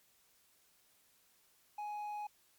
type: tone with hard clipping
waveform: sine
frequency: 835 Hz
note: G#5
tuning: 9 cents sharp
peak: -40 dBFS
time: 1.78-2.27 s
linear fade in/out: 5 ms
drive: 3 dB
effects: white hiss -70 dBFS RMS until 2.58 s + MP3 96 kbps